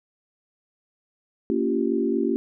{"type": "tone cluster", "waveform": "sine", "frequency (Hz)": [231.7, 279.6, 343.7, 388.9], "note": ["A#3", "C#4", "F4", "G4"], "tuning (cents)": [-10, 15, -28, -14], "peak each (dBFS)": -26, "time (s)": [1.5, 2.36], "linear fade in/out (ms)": 0, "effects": []}